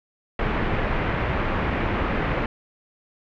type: low-pass noise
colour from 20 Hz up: pink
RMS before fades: -24 dBFS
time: 0.39-2.46 s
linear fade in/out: 2 ms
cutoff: 2400 Hz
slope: 24 dB/octave
effects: none